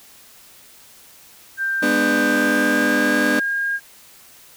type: tone with pitch glide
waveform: sine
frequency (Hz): 1575 to 1620.2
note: G6 to G#6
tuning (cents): +8 to -43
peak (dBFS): -19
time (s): 1.57-3.8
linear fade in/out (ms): 50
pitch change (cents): +49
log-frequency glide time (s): 2.3-3.14
type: chord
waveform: 30% pulse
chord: G# diminished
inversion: none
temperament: just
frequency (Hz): 207.7 / 249.2 / 299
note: G#3 / B3 / D4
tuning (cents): 0 / +16 / +31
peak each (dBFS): -23 / -19 / -18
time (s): 1.82-3.4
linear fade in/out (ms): 10
effects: white hiss -47 dBFS RMS until 4.56 s